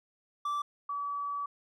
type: tone pair in turn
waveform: triangle / sine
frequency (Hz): 1165 / 1145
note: D6 / D6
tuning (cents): -14 / -44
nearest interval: unison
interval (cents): 30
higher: first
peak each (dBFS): -28 / -32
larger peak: first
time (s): 0.45-0.62 / 0.89-1.46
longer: second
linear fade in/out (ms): 5
effects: none